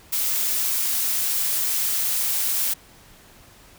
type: noise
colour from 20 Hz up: blue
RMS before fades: -23 dBFS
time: 0.12-2.74 s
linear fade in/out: 10 ms
effects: pink hiss -50 dBFS RMS until 3.78 s